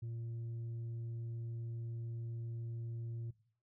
sine tone, 115.9 Hz, A#2, 10 cents flat, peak -37 dBFS, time 0.02-3.31 s, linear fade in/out 10 ms, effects noise-tail reverb RT60 0.5 s tail -19 dB re dry + tanh soft clip ceiling -39 dBFS

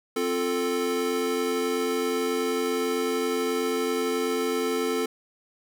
square chord, F major, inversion second, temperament equal, 261.6 / 349.2 / 440 Hz, C4 / F4 / A4, 0 / 0 / 0 cents, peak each -31 / -32 / -27 dBFS, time 0.16-5.06 s, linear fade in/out 5 ms, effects none

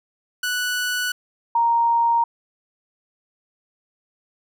sawtooth / sine tone pair in turn, 1480 / 932.3 Hz, F#6 / A#5, 0 / 0 cents, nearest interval minor sixth, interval 800 cents, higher first, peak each -18 / -15 dBFS, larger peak second, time 0.43-1.12 / 1.55-2.24 s, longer neither, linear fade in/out 5 ms, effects none

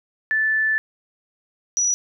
sine tone pair in turn, 1753 / 5867 Hz, A6 / F#8, -7 / -16 cents, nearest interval octave + major sixth, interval 2091 cents, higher second, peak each -17 dBFS, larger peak neither, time 0.31-0.78 / 1.77-1.94 s, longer first, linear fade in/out 0 ms, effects none

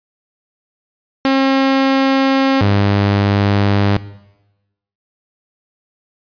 sawtooth tone pair in turn, 269.1 / 100.8 Hz, C4 / G2, +49 / +49 cents, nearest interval octave + perfect fourth, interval 1700 cents, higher first, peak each -7 dBFS, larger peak neither, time 1.25-2.61 / 2.61-3.97 s, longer neither, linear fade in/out 0 ms, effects noise-tail reverb RT60 1.0 s tail -18 dB re dry + resampled to 11025 Hz

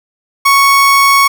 30% pulse tone, 1108.7 Hz, C#6, in tune, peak -3 dBFS, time 0.45-1.28 s, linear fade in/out 10 ms, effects none

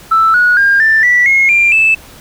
sine tone with pitch steps, 1322 / 1458.4 / 1608.9 / 1774.9 / 1958 / 2160 / 2383 / 2629 Hz, E6 / F#6 / G6 / A6 / B6 / C#7 / D7 / E7, +5 / -25 / +45 / +15 / -15 / -45 / +25 / -5 cents, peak -5 dBFS, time 0.11-1.95 s, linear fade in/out 10 ms, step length 230 ms, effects tanh soft clip ceiling -1 dBFS + pink hiss -37 dBFS RMS until 2.2 s

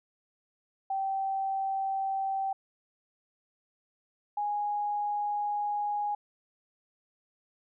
sine tone pair in turn, 776 / 827.1 Hz, G5 / G#5, -18 / -7 cents, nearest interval minor second, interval 111 cents, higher second, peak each -28 dBFS, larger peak neither, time 0.9-2.53 / 4.37-6.15 s, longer second, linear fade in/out 5 ms, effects none

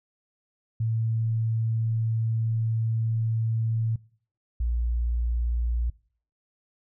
sine tone pair in turn, 112.7 / 58.81 Hz, A2 / A#1, +42 / +16 cents, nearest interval major seventh, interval 1126 cents, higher first, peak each -23 / -23 dBFS, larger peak neither, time 0.8-3.96 / 4.6-5.9 s, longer first, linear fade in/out 5 ms, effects noise-tail reverb RT60 0.5 s tail -22 dB re dry

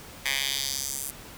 10% pulse tone with high-pass filter sweep, 136.8 Hz, C#3, 23 cents flat, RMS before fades -30 dBFS, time 0.25-1.11 s, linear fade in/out 10 ms, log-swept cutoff 2100 to 9700 Hz, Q 1.7, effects pink hiss -45 dBFS RMS until 1.37 s

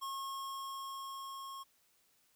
square tone with level ramp, 1085 Hz, C#6, 37 cents flat, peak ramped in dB -39 to -45 dBFS, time 0.01-1.64 s, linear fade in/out 20 ms, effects white hiss -72 dBFS RMS until 2.35 s

